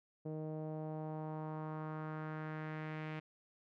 sawtooth tone with low-pass filter sweep, 155.56 Hz, D#3, in tune, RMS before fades -43 dBFS, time 0.25-3.2 s, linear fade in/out 10 ms, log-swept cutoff 510 to 2400 Hz, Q 2.1, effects none

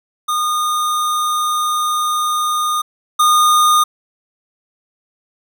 square tone pair in turn, 1224 / 1224 Hz, D#6 / D#6, -29 / -29 cents, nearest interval unison, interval 0 cents, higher neither, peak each -16 / -10 dBFS, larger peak second, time 0.28-2.82 / 3.19-3.84 s, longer first, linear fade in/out 10 ms, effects none

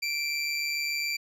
25% pulse tone with amplitude modulation, 2349 Hz, D7, in tune, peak -22 dBFS, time 0.02-1.17 s, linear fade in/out 10 ms, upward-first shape sine, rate 147 Hz, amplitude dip 40%, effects low-pass 12000 Hz 12 dB/octave

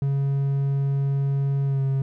triangle tone with pitch glide, 138.59 to 135.5 Hz, C#3 to C#3, 0 to -39 cents, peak -18 dBFS, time 0.02-2.02 s, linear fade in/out 2 ms, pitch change -39 cents, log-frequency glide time 1.65-1.82 s, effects none

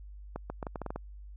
clicks, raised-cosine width 1 ms, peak -22 dBFS, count 9, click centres 0.36 / 0.5 / 0.628 / 0.668 / 0.758 / 0.817 / 0.863 / 0.905 / 0.96 s, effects added 50 Hz sine -44 dBFS peak until 1.36 s

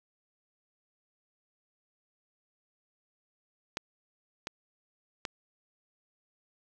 clicks, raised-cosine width 0.2 ms, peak -15 / -18 / -16 dBFS, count 3, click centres 3.771 / 4.471 / 5.252 s, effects none

